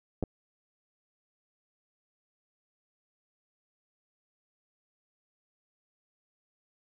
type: clicks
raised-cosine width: 2 ms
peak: -17 / -20 dBFS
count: 2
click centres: 0.227 / 0.237 s
effects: none